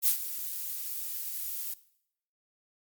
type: noise with ADSR envelope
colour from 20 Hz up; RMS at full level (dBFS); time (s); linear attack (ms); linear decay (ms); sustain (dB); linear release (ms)
violet; -22; 0.02-1.74; 54; 94; -14; 6
effects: noise-tail reverb RT60 0.7 s tail -18 dB re dry + Opus 48 kbps